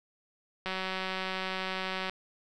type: click train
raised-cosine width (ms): 0.3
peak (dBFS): -18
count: 271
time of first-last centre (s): 0.66-2.096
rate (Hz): 188
effects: none